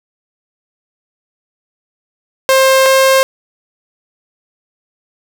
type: tone pair in turn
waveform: sawtooth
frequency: 530 / 531.8 Hz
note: C5 / C5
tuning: +22 / +28 cents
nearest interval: unison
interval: 6 cents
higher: second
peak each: -3 dBFS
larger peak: neither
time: 2.49-2.86 / 2.86-3.23 s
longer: neither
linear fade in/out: 0 ms
effects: none